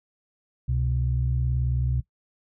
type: tone pair together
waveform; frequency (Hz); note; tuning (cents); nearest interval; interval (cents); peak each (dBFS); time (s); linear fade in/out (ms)
sine; 66.9 / 125.56; C2 / B2; +39 / +29; major seventh; 1090; -24; 0.68-2.01; 10
effects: noise-tail reverb RT60 0.1 s tail -19 dB re dry + tanh soft clip ceiling -14 dBFS